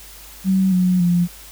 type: tone with pitch steps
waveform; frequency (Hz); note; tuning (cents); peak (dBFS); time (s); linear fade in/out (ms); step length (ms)
sine; 190 / 182.26 / 174.84; F#3 / F#3 / F3; +46 / -26 / +2; -13; 0.44-1.28; 50; 280
effects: added 50 Hz sine -44 dBFS peak until 1.51 s + white hiss -41 dBFS RMS until 1.51 s